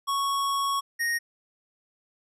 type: tone pair in turn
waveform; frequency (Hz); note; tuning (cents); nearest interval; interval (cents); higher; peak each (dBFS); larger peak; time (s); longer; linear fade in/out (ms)
square; 1108.7 / 1864.6; C#6 / A#6; 0 / 0; major sixth; 900; second; -25; neither; 0.07-0.81 / 0.99-1.19; first; 20
effects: resampled to 32000 Hz